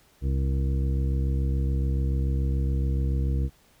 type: harmonic tone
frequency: 67 Hz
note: C2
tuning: 42 cents sharp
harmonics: 1 / 2 / 3 / 4 / 5 / 7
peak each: -23 / -29 / -38 / -39 / -40 / -42 dBFS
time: 0.21-3.5 s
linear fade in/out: 50 ms
effects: pink hiss -60 dBFS RMS until 3.8 s